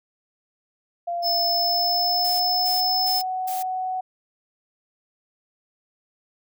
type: tone with pitch glide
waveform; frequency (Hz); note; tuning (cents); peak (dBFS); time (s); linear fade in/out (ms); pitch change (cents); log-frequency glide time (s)
sine; 691 to 744.9; F5 to F#5; -19 to +11; -24; 1.07-4.01; 10; +130; 1.47-3.1
type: tone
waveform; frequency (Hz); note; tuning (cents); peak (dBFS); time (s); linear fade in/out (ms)
square; 5240; E8; -11; -21; 1.22-3.23; 50
type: noise bursts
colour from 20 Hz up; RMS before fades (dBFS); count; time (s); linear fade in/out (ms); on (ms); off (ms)
blue; -34; 4; 2.24-3.63; 10; 160; 250
effects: none